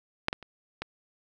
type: clicks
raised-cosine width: 0.3 ms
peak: -8 / -14 / -29 / -17 dBFS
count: 4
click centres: 0.284 / 0.329 / 0.427 / 0.82 s
effects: none